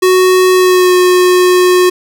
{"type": "tone with pitch glide", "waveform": "square", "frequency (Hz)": [370, 362.8], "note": ["F#4", "F#4"], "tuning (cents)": [0, -34], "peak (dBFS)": -6, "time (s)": [0.02, 1.9], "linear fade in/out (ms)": 10, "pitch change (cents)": -34, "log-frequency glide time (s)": [0.52, 0.94], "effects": []}